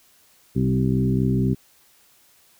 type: harmonic tone with a mistuned harmonic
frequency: 64.3 Hz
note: C2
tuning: 30 cents flat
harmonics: 1 / 2 / 3 / 4 / 5 / 6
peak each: -30 / -21 / -23 / -25 / -32 / -29 dBFS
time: 0.55-1.55 s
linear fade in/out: 20 ms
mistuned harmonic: 4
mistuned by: +20 cents
effects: white hiss -57 dBFS RMS until 2.59 s